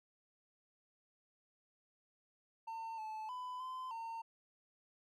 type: tone with pitch steps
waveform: triangle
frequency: 903 / 870 / 1002 / 1026 / 911 Hz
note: A5 / A5 / B5 / C6 / A#5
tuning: +45 / -20 / +25 / -34 / -40 cents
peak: -40 dBFS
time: 2.67-4.22 s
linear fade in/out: 10 ms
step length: 310 ms
effects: none